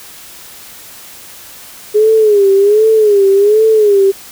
sine tone with vibrato, 415.3 Hz, G#4, in tune, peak -5 dBFS, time 1.94-4.12 s, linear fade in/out 20 ms, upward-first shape sine, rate 1.3 Hz, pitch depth 110 cents each way, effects white hiss -34 dBFS RMS until 4.31 s

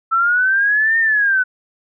sine linear two-way sweep, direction up then down, 1318.5 to 1835 to 1483 Hz, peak -12 dBFS, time 0.11-1.44 s, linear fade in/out 20 ms, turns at 0.99 s, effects none

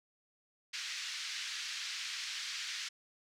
white band-pass noise, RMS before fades -41 dBFS, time 0.73-2.89 s, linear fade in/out 10 ms, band 1600 to 5600 Hz, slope 24 dB/octave, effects none

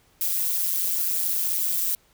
violet noise with amplitude modulation, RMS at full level -21 dBFS, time 0.21-1.95 s, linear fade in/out 2 ms, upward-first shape sine, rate 179 Hz, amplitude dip 85%, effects pink hiss -61 dBFS RMS until 2.13 s

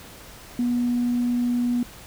sine tone, 242.8 Hz, B3, 29 cents flat, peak -19 dBFS, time 0.59-1.83 s, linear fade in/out 2 ms, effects tanh soft clip ceiling -15 dBFS + pink hiss -44 dBFS RMS until 2.06 s

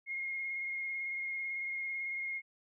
sine tone with vibrato, 2145 Hz, C7, 42 cents sharp, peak -35 dBFS, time 0.06-2.42 s, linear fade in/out 50 ms, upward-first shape sine, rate 18 Hz, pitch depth 17 cents each way, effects none

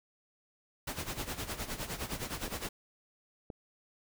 pink noise with tremolo, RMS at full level -36 dBFS, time 0.87-2.69 s, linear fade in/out 5 ms, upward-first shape sine, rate 9.7 Hz, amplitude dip 75%
clicks, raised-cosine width 2 ms, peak -28 dBFS, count 2, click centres 2.479 / 3.502 s
effects none

